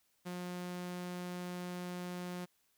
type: tone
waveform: sawtooth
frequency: 178.6 Hz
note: F3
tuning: 39 cents sharp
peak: -36 dBFS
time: 0.25-2.46 s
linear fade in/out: 20 ms
effects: white hiss -75 dBFS RMS until 2.77 s